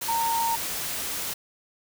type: tone in noise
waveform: sine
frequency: 920 Hz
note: A#5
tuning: 23 cents flat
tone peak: -23 dBFS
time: 0.08-0.56 s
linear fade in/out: 10 ms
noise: white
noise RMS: -31 dBFS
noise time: 0.01-1.34 s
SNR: +5 dB
effects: none

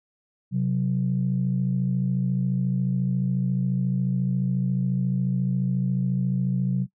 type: tone pair together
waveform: sine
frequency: 130.81 / 185 Hz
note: C3 / F#3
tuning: 0 / 0 cents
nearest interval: tritone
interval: 600 cents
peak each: -23 dBFS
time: 0.51-6.87 s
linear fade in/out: 50 ms
effects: noise-tail reverb RT60 0.1 s tail -20 dB re dry + tanh soft clip ceiling -14 dBFS

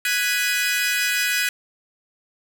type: chord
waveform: sawtooth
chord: G# minor seventh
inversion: third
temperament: equal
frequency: 1480 / 1661.2 / 1975.5 / 2489 Hz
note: F#6 / G#6 / B6 / D#7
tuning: 0 / 0 / 0 / 0 cents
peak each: -22 / -22 / -23 / -21 dBFS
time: 0.05-1.49 s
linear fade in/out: 2 ms
effects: none

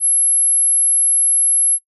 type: tone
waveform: sine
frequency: 11060 Hz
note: F9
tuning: 18 cents flat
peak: -11 dBFS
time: 0-1.79 s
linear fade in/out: 50 ms
effects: noise-tail reverb RT60 0.1 s tail -17 dB re dry

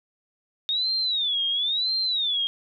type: tone with vibrato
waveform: sine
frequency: 3670 Hz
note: A#7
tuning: 28 cents flat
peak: -22 dBFS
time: 0.69-2.47 s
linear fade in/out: 0 ms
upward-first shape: sine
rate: 0.98 Hz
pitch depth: 220 cents each way
effects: none

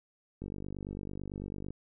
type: click train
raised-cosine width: 3 ms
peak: -27 dBFS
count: 64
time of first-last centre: 0.42-1.706 s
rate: 49 Hz
effects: none

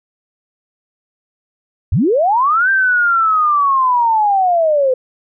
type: linear two-way sweep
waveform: sine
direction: up then down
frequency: 60.9 to 1584 to 501 Hz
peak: -10 dBFS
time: 1.92-4.94 s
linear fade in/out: 5 ms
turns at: 2.7 s
effects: none

